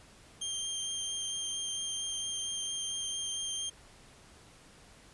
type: tone with vibrato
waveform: 20% pulse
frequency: 3177 Hz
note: G7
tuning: 23 cents sharp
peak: -28 dBFS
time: 0.41-3.7 s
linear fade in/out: 10 ms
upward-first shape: sine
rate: 4.4 Hz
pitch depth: 10 cents each way
effects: pink hiss -57 dBFS RMS until 5.13 s + resampled to 24000 Hz